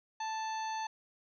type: harmonic tone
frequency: 880 Hz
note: A5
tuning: in tune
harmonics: 1 / 2 / 3 / 4 / 5 / 7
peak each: -35 / -46 / -49 / -52 / -50 / -50 dBFS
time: 0.2-0.87 s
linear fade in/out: 5 ms
effects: none

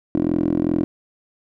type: tone with band-pass filter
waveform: 10% pulse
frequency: 42.55 Hz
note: F1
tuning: 44 cents flat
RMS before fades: -20 dBFS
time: 0.15-0.84 s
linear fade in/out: 0 ms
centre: 320 Hz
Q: 5.3
effects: none

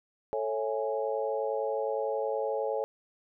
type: chord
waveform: sine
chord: A major seventh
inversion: none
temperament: equal with one note detuned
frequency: 440 / 550.9 / 659.3 / 830.6 Hz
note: A4 / C#5 / E5 / G#5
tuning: 0 / -11 / 0 / 0 cents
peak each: -32 / -32 / -38 / -36 dBFS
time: 0.33-2.84 s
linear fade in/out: 0 ms
effects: none

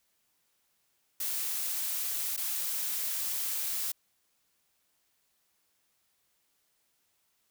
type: noise with dropouts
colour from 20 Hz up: blue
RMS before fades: -33 dBFS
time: 1.2-3.92 s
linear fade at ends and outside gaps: 5 ms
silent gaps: 2.365-2.375 s
effects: white hiss -74 dBFS RMS until 7.5 s

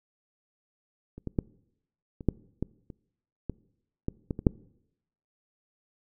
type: clicks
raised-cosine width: 3 ms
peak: -29 / -20 / -12 / -27 / -9 / -16 / -29 / -18 / -15 / -17 / -22 / -6 dBFS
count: 12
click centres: 1.18 / 1.273 / 1.388 / 2.208 / 2.287 / 2.626 / 2.902 / 3.497 / 4.084 / 4.308 / 4.391 / 4.468 s
effects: noise-tail reverb RT60 0.8 s tail -23 dB re dry

